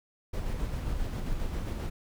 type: noise with tremolo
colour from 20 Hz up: brown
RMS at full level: -31 dBFS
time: 0.33-1.9 s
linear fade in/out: 10 ms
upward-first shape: square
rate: 7.5 Hz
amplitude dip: 25%
effects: none